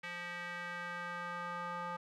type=tone with band-pass filter sweep; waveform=square; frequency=174.8 Hz; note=F3; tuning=2 cents sharp; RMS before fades=-42 dBFS; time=0.03-1.97 s; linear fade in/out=10 ms; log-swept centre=2100 to 1100 Hz; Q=2.5; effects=none

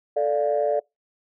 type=chord; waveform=sine; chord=D minor; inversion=second; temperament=equal; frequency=440 / 587.3 / 698.5 Hz; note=A4 / D5 / F5; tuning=0 / 0 / 0 cents; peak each=-24 / -21 / -26 dBFS; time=0.16-0.8 s; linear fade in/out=10 ms; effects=noise-tail reverb RT60 0.2 s tail -26 dB re dry + tanh soft clip ceiling -12 dBFS

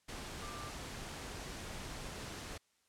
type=tone in noise; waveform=sine; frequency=1184 Hz; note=D6; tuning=14 cents sharp; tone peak=-48 dBFS; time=0.42-0.7 s; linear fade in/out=10 ms; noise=pink; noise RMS=-45 dBFS; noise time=0.08-2.58 s; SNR=-6 dB; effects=white hiss -75 dBFS RMS until 2.88 s + low-pass 9000 Hz 12 dB/octave

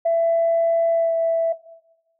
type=tone with pitch glide; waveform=sine; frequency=667 to 660.9 Hz; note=E5 to E5; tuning=+20 to +4 cents; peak=-15 dBFS; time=0.05-1.53 s; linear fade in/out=10 ms; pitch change=-16 cents; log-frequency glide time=0.9-1.15 s; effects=noise-tail reverb RT60 1.0 s tail -18 dB re dry + tanh soft clip ceiling -11 dBFS

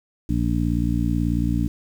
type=harmonic tone; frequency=58.27 Hz; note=A#1; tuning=in tune; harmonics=1 / 2 / 3 / 4 / 5; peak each=-24 / -25 / -26 / -26 / -26 dBFS; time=0.29-1.68 s; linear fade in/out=5 ms; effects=8-bit

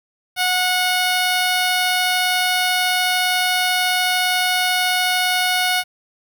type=tone; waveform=10% pulse; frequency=731 Hz; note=F#5; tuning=21 cents flat; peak=-8 dBFS; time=0.36-5.84 s; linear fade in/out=50 ms; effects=8-bit

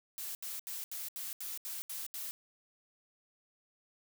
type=noise bursts; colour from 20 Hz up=blue; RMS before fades=-41 dBFS; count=9; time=0.18-2.31 s; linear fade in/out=0 ms; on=170 ms; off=75 ms; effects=none

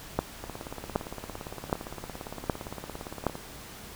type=two click trains; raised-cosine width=1 ms; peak=-23 / -10 dBFS; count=52 / 5; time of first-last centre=0.44-3.354 / 0.19-3.267 s; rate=17.5 / 1.3 Hz; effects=pink hiss -45 dBFS RMS until 3.95 s

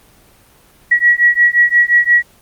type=beating tone pair; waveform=sine; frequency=1919 / 1924.7 Hz; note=A#6 / B6; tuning=+50 / -45 cents; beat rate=5.7 Hz; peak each=-11 dBFS; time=0.91-2.23 s; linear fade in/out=10 ms; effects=pink hiss -48 dBFS RMS until 2.41 s + Opus 24 kbps

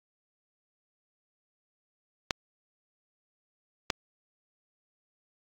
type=clicks; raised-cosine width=0.2 ms; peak=-8 dBFS; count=2; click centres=2.308 / 3.902 s; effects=AAC 48 kbps

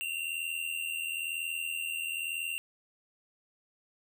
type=tone pair together; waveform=square; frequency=2713 / 2794 Hz; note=E7 / F7; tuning=+49 / 0 cents; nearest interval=minor second; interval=51 cents; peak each=-37 / -36 dBFS; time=0.01-2.58 s; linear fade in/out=0 ms; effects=none

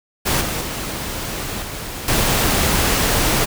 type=noise with level steps; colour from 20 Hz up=pink; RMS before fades=-18 / -23 / -26 / -29 / -17 dBFS; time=0.25-3.46 s; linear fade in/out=20 ms; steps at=0.41 / 0.61 / 1.62 / 2.08 s; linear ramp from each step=2 ms; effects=none

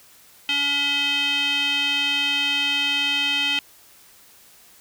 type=tone with band-pass filter; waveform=square; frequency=284.5 Hz; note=C#4; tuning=45 cents sharp; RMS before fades=-22 dBFS; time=0.49-3.59 s; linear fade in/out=0 ms; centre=2900 Hz; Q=9.9; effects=white hiss -51 dBFS RMS until 4.8 s

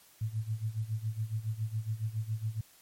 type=tone with tremolo; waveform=sine; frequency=110 Hz; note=A2; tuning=in tune; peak=-28 dBFS; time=0.21-2.61 s; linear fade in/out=5 ms; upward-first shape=sine; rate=7.2 Hz; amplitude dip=85%; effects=white hiss -60 dBFS RMS until 2.81 s + MP3 64 kbps

